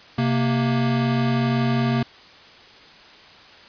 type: tone pair together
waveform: square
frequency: 130.81 / 233.1 Hz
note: C3 / A#3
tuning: 0 / 0 cents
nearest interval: minor seventh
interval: 1000 cents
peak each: -22 dBFS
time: 0.18-2.03 s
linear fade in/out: 5 ms
effects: white hiss -46 dBFS RMS until 3.68 s + resampled to 11025 Hz